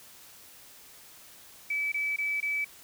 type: tone bursts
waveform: sine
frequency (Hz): 2300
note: D7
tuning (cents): -37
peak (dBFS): -27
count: 4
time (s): 1.7-2.646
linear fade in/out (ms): 5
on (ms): 220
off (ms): 22
effects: white hiss -52 dBFS RMS until 2.83 s